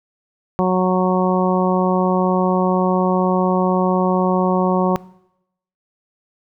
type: harmonic tone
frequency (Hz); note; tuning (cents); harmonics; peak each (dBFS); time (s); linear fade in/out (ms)
184.2; F#3; -7; 1 / 2 / 3 / 4 / 5 / 6; -17 / -20 / -22 / -23 / -24 / -25; 0.59-4.96; 0
effects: noise-tail reverb RT60 0.8 s tail -20 dB re dry